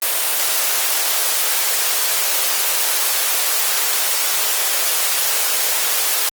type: high-pass noise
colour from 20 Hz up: white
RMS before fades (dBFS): -18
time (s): 0.02-6.29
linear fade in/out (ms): 2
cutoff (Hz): 430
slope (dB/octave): 24
effects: Opus 24 kbps